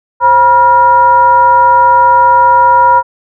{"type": "tone with frequency modulation", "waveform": "sine", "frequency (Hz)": 965, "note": "B5", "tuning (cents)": -40, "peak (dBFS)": -3, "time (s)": [0.2, 3.03], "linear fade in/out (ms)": 50, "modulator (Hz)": 435, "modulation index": 0.51, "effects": []}